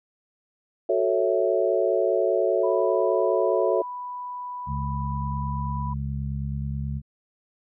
sine chord, F# minor seventh, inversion none, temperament equal, 370 / 440 / 554.4 / 659.3 Hz, F#4 / A4 / C#5 / E5, 0 / 0 / 0 / 0 cents, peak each -25 dBFS, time 0.89-3.82 s, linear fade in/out 5 ms
sine tone, 987.8 Hz, B5, in tune, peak -31 dBFS, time 2.63-5.94 s, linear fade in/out 10 ms
harmonic tone, 69.3 Hz, C#2, in tune, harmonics 1 / 2 / 3, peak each -30 / -29 / -35 dBFS, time 4.66-7.02 s, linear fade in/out 50 ms
effects none

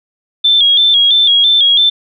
sine tone with vibrato, 3419 Hz, G#7, 50 cents sharp, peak -6 dBFS, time 0.44-1.9 s, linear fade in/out 10 ms, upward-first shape square, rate 3 Hz, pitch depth 62 cents each way, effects none

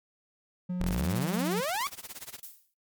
triangle tone, 180.2 Hz, F#3, 45 cents flat, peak -27 dBFS, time 0.69-1.61 s, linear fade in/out 10 ms
sawtooth exponential sweep, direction up, 34.65 to 1182 Hz, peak -25 dBFS, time 0.8-1.87 s, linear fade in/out 0 ms
white noise with tremolo, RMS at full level -40 dBFS, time 0.86-2.4 s, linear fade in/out 10 ms, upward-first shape sine, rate 17 Hz, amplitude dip 95%
violet noise with exponential decay, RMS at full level -39 dBFS, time 2.43-2.74 s, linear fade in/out 2 ms, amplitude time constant 66 ms
effects noise-tail reverb RT60 0.3 s tail -26 dB re dry + MP3 96 kbps

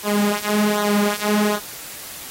sawtooth tone with flanger, 207.7 Hz, G#3, in tune, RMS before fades -20 dBFS, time 0.03-1.6 s, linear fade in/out 50 ms, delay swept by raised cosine 0.39 to 4.79 ms, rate 1.3 Hz, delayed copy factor -0.95, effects white hiss -35 dBFS RMS until 2.3 s + AAC 48 kbps

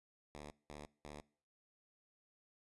5% pulse tone bursts, 73.8 Hz, D2, 9 cents sharp, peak -38 dBFS, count 3, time 0.35-1.21 s, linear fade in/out 0 ms, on 160 ms, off 190 ms, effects noise-tail reverb RT60 0.5 s tail -23 dB re dry + resampled to 24000 Hz

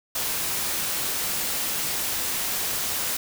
white noise, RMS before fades -27 dBFS, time 0.15-3.17 s, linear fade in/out 5 ms, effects none

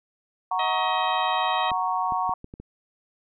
sine chord, F# major, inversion none, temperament equal, 740 / 932.3 / 1108.7 Hz, F#5 / A#5 / C#6, 0 / 0 / 0 cents, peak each -27 dBFS, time 0.51-2.34 s, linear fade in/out 5 ms
harmonic tone, 633 Hz, D#5, 30 cents sharp, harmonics 1 / 2 / 3 / 4 / 5 / 6, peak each -34 / -34 / -34 / -34 / -34 / -34 dBFS, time 0.59-1.71 s, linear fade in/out 5 ms
clicks, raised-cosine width 3 ms, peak -26 dBFS, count 6, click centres 1.717 / 2.122 / 2.294 / 2.444 / 2.539 / 2.6 s
effects none

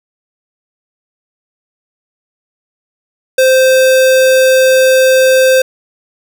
square tone, 521 Hz, C5, 7 cents flat, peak -6 dBFS, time 3.38-5.62 s, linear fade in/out 5 ms, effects none

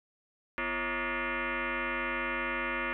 sine tone with frequency modulation, 343.5 Hz, F4, 29 cents flat, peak -30 dBFS, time 0.58-2.93 s, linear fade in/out 0 ms, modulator 296 Hz, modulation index 7.5, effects none

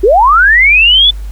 sine linear sweep, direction up, 349.2 to 3520 Hz, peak -3 dBFS, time 0.03-1.11 s, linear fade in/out 10 ms, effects added 50 Hz sine -19 dBFS peak until 1.31 s + pink hiss -42 dBFS RMS until 1.31 s

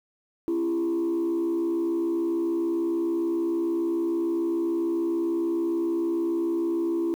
sine tone with frequency modulation, 336.4 Hz, E4, 35 cents sharp, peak -21 dBFS, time 0.48-7.14 s, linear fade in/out 0 ms, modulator 66.8 Hz, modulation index 0.5, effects tanh soft clip ceiling -21 dBFS + 9-bit

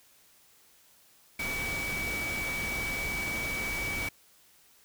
sine tone in noise, 2280 Hz, C#7, 48 cents sharp, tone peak -32 dBFS, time 1.39-4.09 s, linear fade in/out 5 ms, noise pink, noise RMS -37 dBFS, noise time 1.39-4.09 s, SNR +2 dB, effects white hiss -61 dBFS RMS until 4.84 s

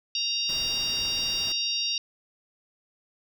harmonic tone, 932.3 Hz, A#5, in tune, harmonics 3 / 4 / 5 / 6, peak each -31 / -31 / -31 / -31 dBFS, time 0.15-1.98 s, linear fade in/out 2 ms
pink noise, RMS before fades -41 dBFS, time 0.49-1.52 s, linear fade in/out 0 ms
effects none

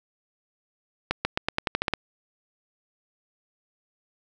accelerating click train, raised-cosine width 0.3 ms, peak -7 dBFS, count 10, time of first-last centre 1.11-1.937 s, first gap 140 ms, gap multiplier 0.89, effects none

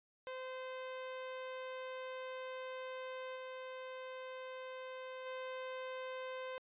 sawtooth tone with level steps, 516 Hz, C5, 24 cents flat, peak -39 / -41 / -38 dBFS, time 0.27-6.58 s, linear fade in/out 0 ms, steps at 3.35 / 5.25 s, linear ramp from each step 20 ms, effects resampled to 8000 Hz

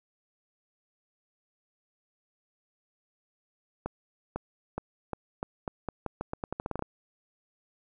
accelerating click train, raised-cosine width 1 ms, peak -18 dBFS, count 18, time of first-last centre 3.86-6.824 s, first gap 500 ms, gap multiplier 0.84, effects none

